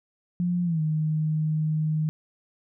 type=tone with pitch glide; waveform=sine; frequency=176.3 to 155.26 Hz; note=F3 to D#3; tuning=+17 to -3 cents; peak=-22 dBFS; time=0.4-2.09 s; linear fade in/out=0 ms; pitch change=-220 cents; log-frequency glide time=0.64-0.81 s; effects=none